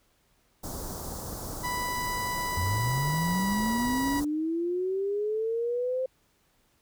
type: band-stop noise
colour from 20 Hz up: pink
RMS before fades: -37 dBFS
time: 0.63-4.25 s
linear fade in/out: 10 ms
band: 1200 to 5100 Hz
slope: 24 dB/octave
type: tone with pitch glide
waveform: 30% pulse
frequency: 987.8 to 971.4 Hz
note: B5 to B5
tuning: 0 to -29 cents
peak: -27 dBFS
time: 1.63-4.21 s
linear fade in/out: 20 ms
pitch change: -29 cents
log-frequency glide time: 2.65-3.86 s
type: linear sweep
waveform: sine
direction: up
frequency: 83.5 to 523.3 Hz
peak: -26 dBFS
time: 2.57-6.06 s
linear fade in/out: 5 ms
effects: pink hiss -68 dBFS RMS until 6.81 s